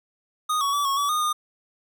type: tone with pitch steps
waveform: square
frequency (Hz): 1237 / 1120 / 1151 / 1099 / 1144 / 1229 / 1220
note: D#6 / C#6 / D6 / C#6 / D6 / D#6 / D#6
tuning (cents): -10 / +18 / -35 / -15 / -46 / -22 / -34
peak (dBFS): -22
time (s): 0.49-1.33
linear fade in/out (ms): 10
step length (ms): 120
effects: none